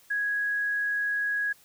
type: tone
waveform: sine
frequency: 1661.2 Hz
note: G#6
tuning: in tune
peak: -25 dBFS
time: 0.1-1.53 s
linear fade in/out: 10 ms
effects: white hiss -58 dBFS RMS until 1.64 s